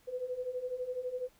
sine beating tone pair, 493.9 / 505.9 Hz, B4 / B4, 0 / +42 cents, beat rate 12 Hz, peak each -40 / -36 dBFS, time 0.07-1.29 s, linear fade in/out 20 ms, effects pink hiss -66 dBFS RMS until 1.39 s

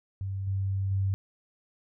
sine tone with level steps, 97 Hz, G2, 18 cents flat, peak -30 / -26 / -24 dBFS, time 0.21-1.14 s, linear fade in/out 0 ms, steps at 0.47 / 0.91 s, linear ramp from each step 5 ms, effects none

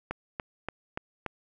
click train, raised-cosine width 0.5 ms, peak -17 dBFS, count 5, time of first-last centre 0.11-1.263 s, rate 3.47 Hz, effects none

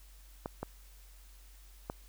clicks, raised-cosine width 1 ms, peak -22 dBFS, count 3, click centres 0.459 / 0.63 / 1.899 s, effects added 47 Hz sine -53 dBFS peak until 2.08 s + white hiss -62 dBFS RMS until 2.08 s

